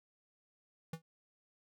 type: tone with exponential decay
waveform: square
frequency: 163.1 Hz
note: E3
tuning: 18 cents flat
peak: -37 dBFS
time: 0.93-1.02 s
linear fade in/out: 5 ms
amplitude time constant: 18 ms
effects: none